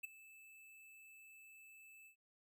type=tone with ADSR envelope; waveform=square; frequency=2628 Hz; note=E7; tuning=6 cents flat; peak=-40 dBFS; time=0.03-2.16 s; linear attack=14 ms; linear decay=12 ms; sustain=-19 dB; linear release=97 ms; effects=none